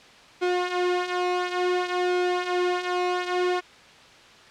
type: tone with flanger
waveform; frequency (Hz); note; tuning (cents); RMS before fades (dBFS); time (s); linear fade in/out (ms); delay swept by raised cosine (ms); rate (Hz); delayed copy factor
sawtooth; 359.4; F4; +50; -25; 0.41-3.61; 20; 1.7 to 6.2; 0.57; -0.6
effects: white hiss -49 dBFS RMS until 4.5 s + low-pass 4000 Hz 12 dB/octave